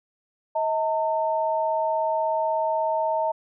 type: tone pair together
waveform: sine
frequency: 636.4 / 900 Hz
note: D#5 / A5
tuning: +39 / +39 cents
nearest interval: tritone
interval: 600 cents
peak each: -24 dBFS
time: 0.55-3.32 s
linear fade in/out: 10 ms
effects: none